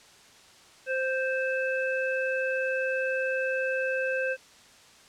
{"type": "harmonic tone", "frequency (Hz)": 523.3, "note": "C5", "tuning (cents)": 0, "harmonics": [1, 3, 5], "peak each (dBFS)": [-28, -30, -35], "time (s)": [0.86, 4.37], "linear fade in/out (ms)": 50, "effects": ["white hiss -54 dBFS RMS until 5.08 s", "low-pass 7000 Hz 12 dB/octave"]}